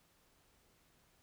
silence, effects pink hiss -71 dBFS RMS until 1.22 s

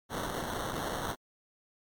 violet noise with sample-and-hold, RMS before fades -35 dBFS, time 0.09-1.16 s, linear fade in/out 50 ms, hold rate 2450 Hz, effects MP3 96 kbps

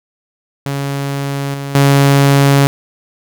sawtooth tone with level steps, 139.6 Hz, C#3, 13 cents sharp, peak -13 / -17 / -3 dBFS, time 0.66-2.67 s, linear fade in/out 0 ms, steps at 1.54 / 1.75 s, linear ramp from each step 2 ms, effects none

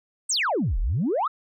sine exponential two-way sweep, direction down then up, 9020 to 33.27 to 1366 Hz, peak -20 dBFS, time 0.29-1.28 s, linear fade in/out 10 ms, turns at 0.79 s, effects tanh soft clip ceiling -17 dBFS

